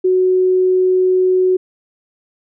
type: tone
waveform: sine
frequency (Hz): 370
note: F#4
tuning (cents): 0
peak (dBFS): -10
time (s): 0.04-1.57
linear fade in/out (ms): 10
effects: none